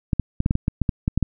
clicks, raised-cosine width 5 ms, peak -7 dBFS, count 12, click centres 0.132 / 0.197 / 0.404 / 0.461 / 0.509 / 0.554 / 0.681 / 0.817 / 0.892 / 1.079 / 1.176 / 1.227 s, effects none

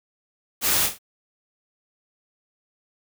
white noise with echo, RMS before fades -21 dBFS, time 0.61-0.9 s, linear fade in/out 50 ms, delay 44 ms, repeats 2, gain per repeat -10 dB, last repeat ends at 0.988 s, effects none

